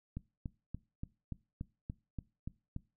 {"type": "click train", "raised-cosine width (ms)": 5, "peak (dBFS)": -27, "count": 10, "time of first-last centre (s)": [0.17, 2.764], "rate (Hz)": 3.47, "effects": ["noise-tail reverb RT60 0.3 s tail -21 dB re dry"]}